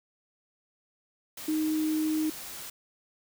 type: tone in noise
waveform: sine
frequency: 311.1 Hz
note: D#4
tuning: in tune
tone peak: -25 dBFS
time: 1.48-2.3 s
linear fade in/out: 5 ms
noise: white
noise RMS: -41 dBFS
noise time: 1.37-2.7 s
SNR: +13 dB
effects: none